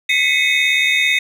triangle tone cluster, 1998 / 2140 / 2218 / 2537 / 3673 Hz, B6 / C7 / C#7 / D#7 / A#7, +20 / +38 / 0 / +33 / -26 cents, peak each -18 dBFS, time 0.09-1.19 s, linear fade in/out 5 ms, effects none

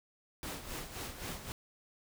pink noise with tremolo, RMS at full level -40 dBFS, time 0.43-1.52 s, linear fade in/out 0 ms, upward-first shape sine, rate 3.8 Hz, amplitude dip 65%, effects none

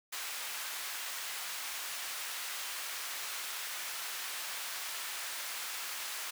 pink high-pass noise, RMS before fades -40 dBFS, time 0.12-6.31 s, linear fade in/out 10 ms, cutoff 1300 Hz, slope 12 dB/octave, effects none

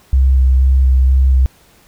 sine tone with vibrato, 65.41 Hz, C2, in tune, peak -7 dBFS, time 0.13-1.46 s, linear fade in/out 0 ms, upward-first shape square, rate 2.1 Hz, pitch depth 14 cents each way, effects pink hiss -49 dBFS RMS until 1.87 s

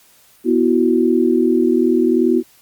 sine chord, B suspended fourth, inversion none, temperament equal, 246.9 / 329.6 / 370 Hz, B3 / E4 / F#4, 0 / 0 / 0 cents, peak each -16 dBFS, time 0.44-2.43 s, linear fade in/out 50 ms, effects white hiss -51 dBFS RMS until 2.61 s + Opus 48 kbps

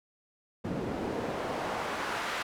pink noise with band-pass filter sweep, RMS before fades -34 dBFS, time 0.64-2.43 s, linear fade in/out 10 ms, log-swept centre 250 to 1600 Hz, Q 0.87, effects none

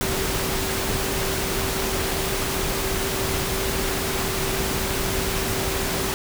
sine tone in noise, 385.3 Hz, G4, 30 cents flat, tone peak -30 dBFS, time 0.01-6.14 s, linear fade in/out 0 ms, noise pink, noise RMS -25 dBFS, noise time 0.01-6.14 s, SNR -8 dB, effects none

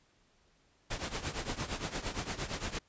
pink noise with tremolo, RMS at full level -34 dBFS, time 0.9-2.79 s, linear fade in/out 10 ms, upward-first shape triangle, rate 8.7 Hz, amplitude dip 85%, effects pink hiss -69 dBFS RMS until 2.88 s + resampled to 16000 Hz

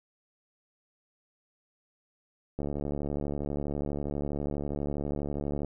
click train, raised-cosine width 2 ms, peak -20 dBFS, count 222, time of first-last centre 2.59-5.647 s, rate 72.3 Hz, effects none

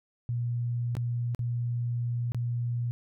sine tone with dropouts, 119.8 Hz, A#2, 48 cents sharp, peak -27 dBFS, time 0.29-2.91 s, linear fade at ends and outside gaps 0 ms, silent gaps 0.952-0.968 / 1.348-1.392 / 2.32-2.346 s, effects none

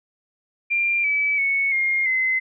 sine tone with pitch steps, 2384 / 2296 / 2212 / 2130 / 2052 Hz, D7 / D7 / C#7 / C7 / C7, +25 / -40 / -4 / +30 / -34 cents, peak -18 dBFS, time 0.7-2.4 s, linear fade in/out 20 ms, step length 340 ms, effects none

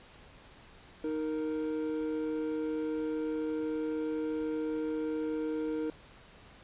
triangle tone pair together, 311.1 / 466.1 Hz, D#4 / A#4, 0 / 0 cents, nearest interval perfect fifth, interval 700 cents, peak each -31 / -33 dBFS, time 1.04-5.9 s, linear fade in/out 2 ms, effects pink hiss -55 dBFS RMS until 6.63 s + resampled to 8000 Hz

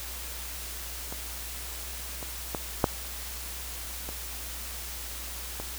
clicks, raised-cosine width 1 ms, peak -23 / -24 / -16 / -6 / -23 / -21 dBFS, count 6, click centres 1.125 / 2.228 / 2.548 / 2.842 / 4.09 / 5.6 s, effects added 60 Hz sine -41 dBFS peak until 5.78 s + white hiss -39 dBFS RMS until 5.78 s

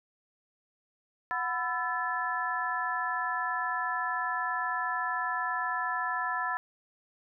sine tone cluster, 735 / 1002 / 1331 / 1736 Hz, F#5 / B5 / E6 / A6, -12 / +25 / +16 / -24 cents, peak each -37 / -33 / -35 / -33 dBFS, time 1.31-6.57 s, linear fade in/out 0 ms, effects none

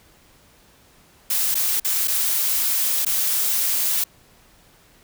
blue noise with dropouts, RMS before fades -21 dBFS, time 1.3-4.04 s, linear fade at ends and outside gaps 5 ms, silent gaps 1.545-1.552 / 1.799-1.846 / 2.075-2.08 / 3.05-3.063 s, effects pink hiss -54 dBFS RMS until 5.03 s

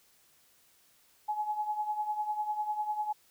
sine tone with tremolo, 846 Hz, G#5, 32 cents sharp, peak -27 dBFS, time 1.28-3.13 s, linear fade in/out 10 ms, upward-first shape triangle, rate 10 Hz, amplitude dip 75%, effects white hiss -65 dBFS RMS until 3.3 s

